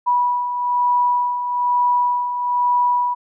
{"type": "beating tone pair", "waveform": "sine", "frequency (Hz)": [977, 978.1], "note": ["B5", "B5"], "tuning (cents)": [-19, -17], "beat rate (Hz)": 1.1, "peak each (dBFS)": [-24, -16], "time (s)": [0.06, 3.15], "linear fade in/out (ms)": 20, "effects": []}